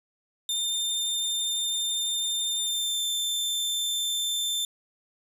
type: tone with pitch glide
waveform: sawtooth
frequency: 3606 to 3558 Hz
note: A7 to A7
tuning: +42 to +19 cents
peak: -23 dBFS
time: 0.49-4.65 s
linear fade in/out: 2 ms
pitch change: -23 cents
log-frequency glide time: 2.56-3.05 s
effects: resampled to 32000 Hz + 9-bit